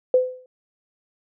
sine tone with exponential decay, 508 Hz, B4, 49 cents sharp, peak -10 dBFS, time 0.14-0.46 s, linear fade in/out 2 ms, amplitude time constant 68 ms, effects none

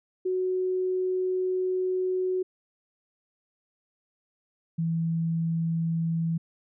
sine tone pair in turn, 370 / 164.82 Hz, F#4 / E3, 0 / 0 cents, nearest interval octave + major second, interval 1400 cents, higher first, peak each -24 / -24 dBFS, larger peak neither, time 0.25-2.43 / 4.78-6.38 s, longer first, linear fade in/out 10 ms, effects none

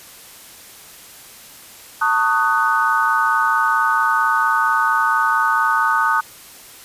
sine chord, D# half-diminished seventh, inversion second, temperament just, 896 / 1120.1 / 1244.5 / 1493.4 Hz, A5 / C#6 / D#6 / F#6, +31 / +18 / 0 / +16 cents, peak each -20 / -23 / -18 / -19 dBFS, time 2.01-6.21 s, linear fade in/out 10 ms, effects white hiss -41 dBFS RMS until 6.84 s + resampled to 32000 Hz

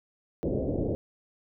white low-pass noise, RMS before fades -29 dBFS, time 0.43-0.95 s, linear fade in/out 0 ms, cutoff 560 Hz, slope 48 dB/octave, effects none

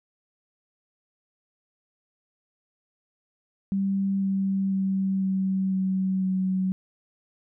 sine tone with pitch steps, 195.4 / 193.83 / 192.27 / 190.72 / 189.18 / 187.66 Hz, G3 / G3 / G3 / G3 / F#3 / F#3, -5 / -19 / -33 / -47 / +39 / +25 cents, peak -22 dBFS, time 3.72-6.72 s, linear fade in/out 0 ms, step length 500 ms, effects none

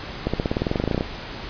accelerating click train, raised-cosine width 2 ms, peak -8 dBFS, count 17, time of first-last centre 0.27-1.009 s, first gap 66 ms, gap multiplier 0.95, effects pink hiss -34 dBFS RMS until 1.49 s + resampled to 11025 Hz

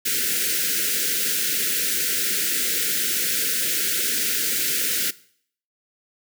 white band-stop noise, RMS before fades -23 dBFS, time 0.05-5.11 s, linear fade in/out 10 ms, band 520 to 1400 Hz, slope 96 dB/octave, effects noise-tail reverb RT60 0.6 s tail -20 dB re dry + high-pass 200 Hz 12 dB/octave

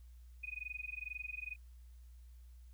sine tone with amplitude modulation, 2489 Hz, D#7, in tune, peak -38 dBFS, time 0.43-1.56 s, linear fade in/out 10 ms, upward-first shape sine, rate 22.2 Hz, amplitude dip 100%, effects added 60 Hz sine -53 dBFS peak until 2.73 s + white hiss -75 dBFS RMS until 2.73 s

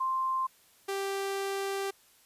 sine / sawtooth tone pair in turn, 1050 / 392.6 Hz, C6 / G4, +6 / +3 cents, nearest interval octave + perfect fourth, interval 1703 cents, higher first, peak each -27 dBFS, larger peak neither, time 0-0.47 / 0.88-1.91 s, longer second, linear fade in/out 10 ms, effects white hiss -62 dBFS RMS until 2.25 s + resampled to 32000 Hz

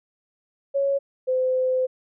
sine tone pair in turn, 554.4 / 513.6 Hz, C#5 / C5, 0 / -32 cents, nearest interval minor second, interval 132 cents, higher first, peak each -19 dBFS, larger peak neither, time 0.74-0.99 / 1.27-1.87 s, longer second, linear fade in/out 20 ms, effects none

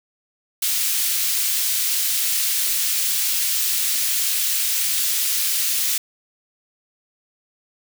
white high-pass noise, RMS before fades -21 dBFS, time 0.62-5.98 s, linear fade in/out 5 ms, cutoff 2600 Hz, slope 12 dB/octave, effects none

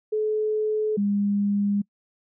sine tone pair in turn, 429.5 / 202.7 Hz, A4 / G#3, -42 / -42 cents, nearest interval octave + minor second, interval 1300 cents, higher first, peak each -21 / -20 dBFS, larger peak second, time 0.12-0.97 / 0.97-1.82 s, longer neither, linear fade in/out 10 ms, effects noise-tail reverb RT60 0.1 s tail -25 dB re dry

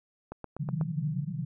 click train, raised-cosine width 1 ms, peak -24 dBFS, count 5, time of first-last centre 0.32-0.812 s, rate 8.13 Hz
white band-pass noise, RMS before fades -32 dBFS, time 0.59-1.45 s, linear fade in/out 10 ms, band 130 to 180 Hz, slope 96 dB/octave
effects none

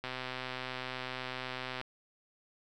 click train, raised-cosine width 0.3 ms, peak -22 dBFS, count 228, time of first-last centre 0.04-1.813 s, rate 128 Hz, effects none

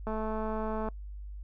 click train, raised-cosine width 1 ms, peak -22 dBFS, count 179, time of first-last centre 0.07-0.887 s, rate 218 Hz, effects noise-tail reverb RT60 0.1 s tail -25 dB re dry + added 50 Hz sine -39 dBFS peak until 1.43 s

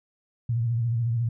sine tone with vibrato, 116.9 Hz, A#2, 5 cents sharp, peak -22 dBFS, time 0.49-1.29 s, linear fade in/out 5 ms, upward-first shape sine, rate 14 Hz, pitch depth 69 cents each way, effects none

